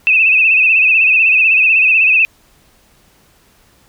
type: tone with vibrato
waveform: sine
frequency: 2586 Hz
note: E7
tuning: 34 cents flat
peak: -7 dBFS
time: 0.07-2.25 s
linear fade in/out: 0 ms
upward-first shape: sine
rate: 16 Hz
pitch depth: 73 cents each way
effects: pink hiss -51 dBFS RMS until 3.88 s